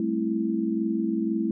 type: chord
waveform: sine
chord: A minor seventh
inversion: third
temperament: just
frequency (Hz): 198 / 220 / 264 / 330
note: G3 / A3 / C4 / E4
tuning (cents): +18 / 0 / +16 / +2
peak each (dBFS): -31 / -27 / -33 / -27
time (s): 0-1.51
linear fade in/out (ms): 2
effects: none